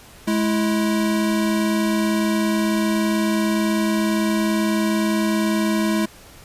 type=tone pair together; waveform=square; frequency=211.7 / 329.6 Hz; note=G#3 / E4; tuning=+33 / 0 cents; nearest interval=minor sixth; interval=767 cents; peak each=-20 / -23 dBFS; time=0.27-6.06 s; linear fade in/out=10 ms; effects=pink hiss -45 dBFS RMS until 6.44 s + resampled to 32000 Hz